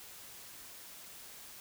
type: silence
effects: white hiss -51 dBFS RMS until 1.6 s